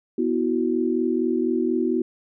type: chord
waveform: sine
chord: B suspended fourth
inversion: none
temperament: equal with one note detuned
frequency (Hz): 246.9 / 325.8 / 370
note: B3 / E4 / F#4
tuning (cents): 0 / -20 / 0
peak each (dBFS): -24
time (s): 0.18-2.02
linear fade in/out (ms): 5
effects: none